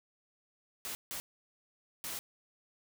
white noise bursts at uneven times, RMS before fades -40 dBFS, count 3, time 0.85-0.95 / 1.11-1.2 / 2.04-2.19 s, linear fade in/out 0 ms, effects none

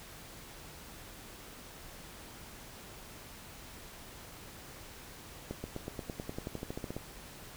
accelerating click train, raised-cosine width 2 ms, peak -24 dBFS, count 17, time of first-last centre 5.51-6.966 s, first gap 130 ms, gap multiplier 0.95, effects pink hiss -50 dBFS RMS until 7.56 s

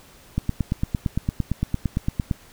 click train, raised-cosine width 5 ms, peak -9 dBFS, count 18, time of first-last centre 0.38-2.312 s, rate 8.8 Hz, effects pink hiss -50 dBFS RMS until 2.52 s

